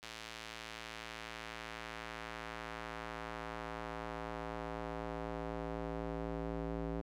square tone with band-pass filter sweep, 56 Hz, A1, 31 cents sharp, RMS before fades -43 dBFS, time 0.02-7.02 s, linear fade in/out 20 ms, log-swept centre 3600 to 380 Hz, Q 0.82, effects none

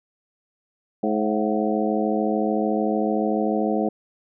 harmonic tone with a mistuned harmonic, 106.8 Hz, G#2, 49 cents sharp, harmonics 2 / 3 / 4 / 5 / 6 / 7, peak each -24 / -26 / -27 / -28 / -29 / -29 dBFS, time 1.03-3.89 s, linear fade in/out 5 ms, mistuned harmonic 6, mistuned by +88 cents, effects none

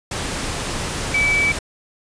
sine tone in noise, 2300 Hz, D7, 37 cents flat, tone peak -15 dBFS, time 1.14-1.52 s, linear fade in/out 5 ms, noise pink, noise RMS -25 dBFS, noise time 0.11-1.59 s, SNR +7 dB, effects resampled to 22050 Hz

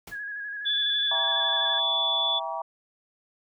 pink noise with exponential decay, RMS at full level -39 dBFS, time 0.07-0.25 s, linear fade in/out 5 ms, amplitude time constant 37 ms
sine tone with vibrato, 1661.2 Hz, G#6, in tune, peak -32 dBFS, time 0.11-1.8 s, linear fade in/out 20 ms, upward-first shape square, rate 12 Hz, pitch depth 30 cents each way
sine tone, 3454 Hz, A7, 33 cents flat, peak -23 dBFS, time 0.65-2.4 s, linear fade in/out 20 ms
sine chord, E diminished seventh, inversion none, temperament just, 659.3 / 791.1 / 949.3 / 1139.2 Hz, E5 / G5 / Bb5 / Db6, 0 / +16 / +31 / +47 cents, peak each -34 / -35 / -33 / -37 dBFS, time 1.11-2.62 s, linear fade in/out 5 ms
effects none

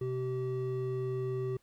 triangle tone pair together, 128.02 / 384 Hz, C3 / G4, -37 / -36 cents, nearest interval octave + perfect fifth, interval 1901 cents, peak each -33 / -31 dBFS, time 0.01-1.57 s, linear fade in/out 5 ms, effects pink hiss -71 dBFS RMS until 1.62 s

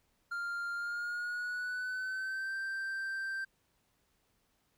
triangle tone with pitch glide, 1396.9 to 1568 Hz, F6 to G6, 0 to 0 cents, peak -33 dBFS, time 0.31-3.45 s, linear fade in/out 10 ms, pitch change +200 cents, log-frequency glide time 0.75-2.55 s, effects pink hiss -75 dBFS RMS until 4.77 s

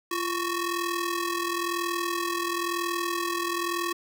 sawtooth ring-modulated tone, 731 Hz, F#5, 21 cents flat, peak -20 dBFS, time 0.11-3.93 s, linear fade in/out 5 ms, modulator 386 Hz, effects none

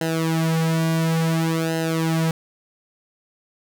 sawtooth tone with flanger, 162.7 Hz, E3, 22 cents flat, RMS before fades -21 dBFS, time 0.01-2.31 s, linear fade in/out 2 ms, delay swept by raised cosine 0.86 to 3.86 ms, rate 0.57 Hz, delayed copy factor -0.9, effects none

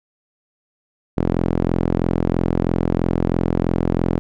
sawtooth tone with band-pass filter, 43.05 Hz, F1, 24 cents flat, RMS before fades -19 dBFS, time 1.17-4.19 s, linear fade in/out 0 ms, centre 290 Hz, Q 0.85, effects none

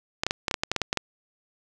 clicks, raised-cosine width 0.2 ms, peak -7 dBFS, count 12, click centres 0.235 / 0.266 / 0.309 / 0.482 / 0.512 / 0.542 / 0.635 / 0.716 / 0.763 / 0.817 / 0.929 / 0.973 s, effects none

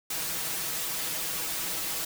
white noise with comb filter, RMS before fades -32 dBFS, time 0.1-2.05 s, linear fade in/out 5 ms, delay 6.2 ms, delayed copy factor +0.85, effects none

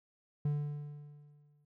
triangle tone with exponential decay, 146.83 Hz, D3, in tune, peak -26 dBFS, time 0.45-1.65 s, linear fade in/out 5 ms, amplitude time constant 260 ms, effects none

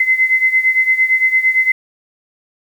sine beating tone pair, 2050 / 2058.8 Hz, C7 / C7, -36 / -29 cents, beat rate 8.8 Hz, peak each -12 / -16 dBFS, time 0-1.72 s, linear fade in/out 5 ms, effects 7-bit

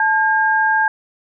sine tone pair together, 873.5 / 1614 Hz, A5 / G#6, -13 / -50 cents, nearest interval major seventh, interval 1063 cents, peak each -16 / -15 dBFS, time 0-0.88 s, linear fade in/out 2 ms, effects none

